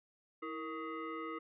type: tone with frequency modulation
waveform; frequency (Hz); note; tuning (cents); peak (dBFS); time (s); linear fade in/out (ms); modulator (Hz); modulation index
sine; 465.7; A#4; -2; -39; 0.42-1.39; 10; 791; 1.6
effects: none